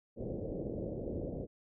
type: low-pass noise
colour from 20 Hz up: white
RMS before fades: -39 dBFS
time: 0.16-1.47 s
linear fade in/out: 50 ms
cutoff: 560 Hz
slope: 48 dB/octave
effects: none